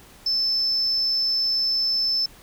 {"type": "tone", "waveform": "triangle", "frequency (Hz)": 5274, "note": "E8", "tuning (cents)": 0, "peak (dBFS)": -17, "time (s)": [0.26, 2.26], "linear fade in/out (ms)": 5, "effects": ["tanh soft clip ceiling -17 dBFS", "pink hiss -49 dBFS RMS until 2.42 s"]}